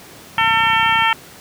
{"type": "harmonic tone", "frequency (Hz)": 450.5, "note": "A4", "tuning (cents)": 41, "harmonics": [2, 3, 4, 5, 6, 7], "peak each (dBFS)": [-17, -19, -20, -21, -22, -22], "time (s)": [0.38, 1.13], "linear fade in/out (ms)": 2}
{"type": "click train", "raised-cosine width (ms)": 5, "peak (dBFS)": -19, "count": 21, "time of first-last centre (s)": [0.38, 1.021], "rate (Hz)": 31.2}
{"effects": ["pink hiss -40 dBFS RMS until 1.4 s", "high-pass 100 Hz 12 dB/octave"]}